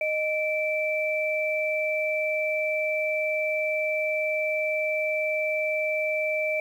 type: tone pair together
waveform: sine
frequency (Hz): 619 / 2331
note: D#5 / D7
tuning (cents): -9 / -14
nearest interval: octave + major seventh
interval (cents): 2295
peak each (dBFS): -26 / -27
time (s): 0.01-6.6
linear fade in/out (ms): 2
effects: 9-bit